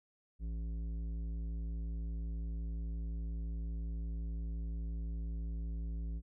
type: tone with tanh clipping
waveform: sine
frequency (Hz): 55.9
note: A1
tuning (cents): +28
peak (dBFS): -38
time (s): 0.39-6.22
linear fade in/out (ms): 50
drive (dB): 11
effects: none